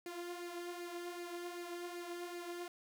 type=tone with flanger; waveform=sawtooth; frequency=349.2 Hz; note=F4; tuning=in tune; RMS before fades=-45 dBFS; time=0.06-2.68 s; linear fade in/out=2 ms; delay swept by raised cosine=0.42 to 3.52 ms; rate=2.6 Hz; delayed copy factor=+0.55; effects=none